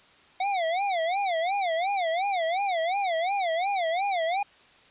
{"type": "tone with vibrato", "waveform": "square", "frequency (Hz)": 724, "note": "F#5", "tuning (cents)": -38, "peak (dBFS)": -25, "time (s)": [0.4, 4.43], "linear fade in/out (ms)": 5, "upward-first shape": "sine", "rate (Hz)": 2.8, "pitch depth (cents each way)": 200, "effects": ["white hiss -56 dBFS RMS until 4.9 s", "resampled to 8000 Hz"]}